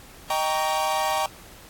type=chord; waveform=45% pulse; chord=Eb dominant seventh; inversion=none; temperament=equal with one note detuned; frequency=622.3 / 784 / 932.3 / 1124.2 Hz; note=Eb5 / G5 / Bb5 / Db6; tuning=0 / 0 / 0 / +24 cents; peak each=-29 / -26 / -28 / -29 dBFS; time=0.3-1.26 s; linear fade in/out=2 ms; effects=pink hiss -47 dBFS RMS until 1.69 s + AAC 64 kbps